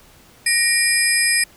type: tone cluster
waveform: sine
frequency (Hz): 1870 / 2370 / 5020 / 8430 / 11090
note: A#6 / D7 / D#8 / C9 / F9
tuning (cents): +5 / +15 / +15 / +12 / -13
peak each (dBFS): -21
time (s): 0.46-1.44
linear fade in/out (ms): 5
effects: pink hiss -49 dBFS RMS until 1.56 s